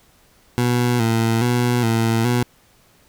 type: tone with vibrato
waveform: 20% pulse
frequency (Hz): 117.8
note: A#2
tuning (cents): +19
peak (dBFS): -11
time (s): 0.58-2.43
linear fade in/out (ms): 0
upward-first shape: square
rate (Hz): 1.2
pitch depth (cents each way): 60
effects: pink hiss -55 dBFS RMS until 3.08 s